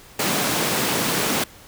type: high-pass noise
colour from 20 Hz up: pink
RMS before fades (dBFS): -22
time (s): 0.19-1.44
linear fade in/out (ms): 5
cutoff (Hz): 140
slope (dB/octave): 24
effects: pink hiss -46 dBFS RMS until 1.67 s